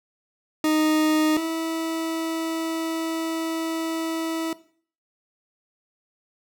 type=tone pair in turn; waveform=40% pulse; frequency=309.9 / 325.5 Hz; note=D#4 / E4; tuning=-7 / -22 cents; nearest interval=minor second; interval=85 cents; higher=second; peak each=-18 / -24 dBFS; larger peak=first; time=0.64-1.37 / 1.37-4.53 s; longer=second; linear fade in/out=2 ms; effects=noise-tail reverb RT60 0.5 s tail -17 dB re dry